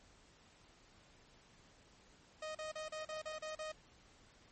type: tone bursts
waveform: sawtooth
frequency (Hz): 622.3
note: D#5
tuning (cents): 0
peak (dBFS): -38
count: 8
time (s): 2.42-3.719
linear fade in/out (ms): 5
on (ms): 130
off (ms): 37
effects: pink hiss -65 dBFS RMS until 4.51 s + MP3 32 kbps